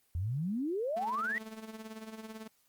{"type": "exponential sweep", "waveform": "sine", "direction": "up", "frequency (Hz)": [80.1, 1988], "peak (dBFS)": -31, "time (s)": [0.15, 1.38], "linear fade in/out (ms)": 0}
{"type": "tone with tremolo", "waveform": "sawtooth", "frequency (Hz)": 220, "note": "A3", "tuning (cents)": 0, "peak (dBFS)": -37, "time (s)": [0.96, 2.48], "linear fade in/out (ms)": 10, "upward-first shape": "sine", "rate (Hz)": 18, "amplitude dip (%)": 65}
{"effects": ["white hiss -71 dBFS RMS until 2.68 s", "Opus 24 kbps"]}